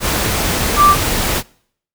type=tone in noise; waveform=sine; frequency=1174.7 Hz; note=D6; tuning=in tune; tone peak=-6 dBFS; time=0.76-0.96 s; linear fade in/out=50 ms; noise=pink; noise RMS=-17 dBFS; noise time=0-1.43 s; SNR=+8 dB; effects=noise-tail reverb RT60 0.6 s tail -24 dB re dry